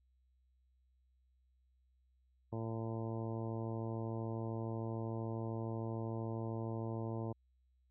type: harmonic tone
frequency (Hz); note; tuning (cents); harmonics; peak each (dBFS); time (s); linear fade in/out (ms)
113; A2; +47; 1 / 2 / 3 / 4 / 5 / 6 / 7 / 8 / 9; -40 / -45 / -45 / -48 / -50 / -52 / -56 / -53 / -57; 2.52-7.33; 10
effects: added 63 Hz sine -70 dBFS peak until 7.9 s